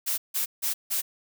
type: noise bursts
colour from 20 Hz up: blue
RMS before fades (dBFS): -27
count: 4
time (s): 0.06-1.02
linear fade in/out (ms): 20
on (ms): 120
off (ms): 160
effects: none